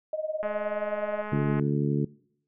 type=tone with tremolo; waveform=sine; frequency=622.3 Hz; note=D#5; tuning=in tune; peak=-24 dBFS; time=0.13-1.22 s; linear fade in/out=2 ms; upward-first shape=triangle; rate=19 Hz; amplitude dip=90%
type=click train; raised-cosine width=0.5 ms; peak=-21 dBFS; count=247; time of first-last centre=0.43-1.596 s; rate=211 Hz
type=harmonic tone; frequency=72 Hz; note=D2; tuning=34 cents flat; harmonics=2 / 3 / 4 / 5 / 6; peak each=-25 / -29 / -31 / -33 / -35 dBFS; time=1.32-2.05 s; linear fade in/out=5 ms
effects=noise-tail reverb RT60 0.7 s tail -24 dB re dry + low-pass 2000 Hz 12 dB/octave